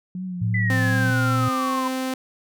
sine tone with vibrato, 180.3 Hz, F#3, 45 cents flat, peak -27 dBFS, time 0.15-1.11 s, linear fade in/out 2 ms, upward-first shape triangle, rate 2.7 Hz, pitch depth 67 cents each way
sine tone with pitch glide, 110.4 to 118.32 Hz, A2 to A#2, +6 to +26 cents, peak -20 dBFS, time 0.41-1.49 s, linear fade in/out 10 ms, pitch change +120 cents, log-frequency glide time 0.88-1.14 s
sine exponential sweep, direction down, 2020 to 1011 Hz, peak -23 dBFS, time 0.54-1.88 s, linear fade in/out 5 ms
sawtooth tone, 260 Hz, C4, 11 cents flat, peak -20 dBFS, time 0.7-2.14 s, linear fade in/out 2 ms
effects none

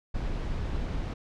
brown noise, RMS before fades -31 dBFS, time 0.14-1.14 s, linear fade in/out 10 ms, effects low-pass 5000 Hz 12 dB/octave

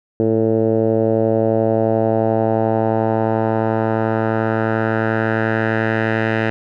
10% pulse tone with low-pass filter sweep, 111.4 Hz, A2, 22 cents sharp, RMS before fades -17 dBFS, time 0.2-6.5 s, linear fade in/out 0 ms, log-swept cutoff 430 to 2100 Hz, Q 2.4, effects none

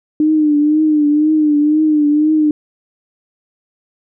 sine tone with vibrato, 302.4 Hz, D#4, 49 cents flat, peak -9 dBFS, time 0.2-2.51 s, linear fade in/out 2 ms, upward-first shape triangle, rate 2 Hz, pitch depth 64 cents each way, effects none

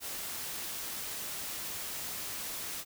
white noise, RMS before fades -39 dBFS, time 0-2.85 s, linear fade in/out 50 ms, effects none

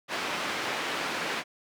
white band-pass noise, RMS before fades -32 dBFS, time 0.08-1.44 s, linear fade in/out 50 ms, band 210 to 2500 Hz, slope 12 dB/octave, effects none

